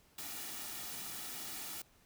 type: noise with comb filter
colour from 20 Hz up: white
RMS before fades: -44 dBFS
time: 0.18-1.82 s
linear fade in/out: 5 ms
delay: 1.9 ms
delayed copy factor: -0.5
effects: pink hiss -67 dBFS RMS until 2.05 s